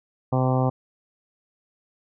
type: harmonic tone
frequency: 129.1 Hz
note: C3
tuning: 23 cents flat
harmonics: 1 / 2 / 3 / 4 / 5 / 6 / 7 / 8 / 9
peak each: -21 / -26 / -32 / -28 / -31 / -29 / -34 / -34 / -37 dBFS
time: 0.32-0.7 s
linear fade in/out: 10 ms
effects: none